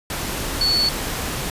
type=tone in noise; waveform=sine; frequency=4435 Hz; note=C#8; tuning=in tune; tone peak=-16 dBFS; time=0.61-0.89 s; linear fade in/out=2 ms; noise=pink; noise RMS=-26 dBFS; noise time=0.1-1.5 s; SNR=+7 dB; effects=resampled to 32000 Hz